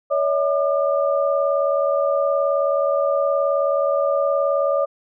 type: tone cluster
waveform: sine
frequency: 563 / 642 / 1203 Hz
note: C#5 / E5 / D6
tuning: +27 / -46 / +41 cents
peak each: -18 / -23 / -25 dBFS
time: 0.1-4.86 s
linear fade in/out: 20 ms
effects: none